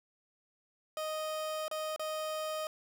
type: tone with dropouts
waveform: 30% pulse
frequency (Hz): 622.3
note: D#5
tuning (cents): 0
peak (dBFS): -32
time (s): 0.97-2.67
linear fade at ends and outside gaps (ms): 1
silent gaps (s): 1.681-1.713 / 1.962-1.995
effects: none